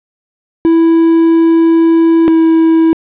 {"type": "tone pair in turn", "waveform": "triangle", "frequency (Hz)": [329.6, 325.3], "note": ["E4", "E4"], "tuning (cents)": [0, -23], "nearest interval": "unison", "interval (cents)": 23, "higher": "first", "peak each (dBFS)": -3, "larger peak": "neither", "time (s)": [[0.65, 2.28], [2.28, 2.93]], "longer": "first", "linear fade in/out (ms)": 0, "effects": ["resampled to 8000 Hz", "7-bit"]}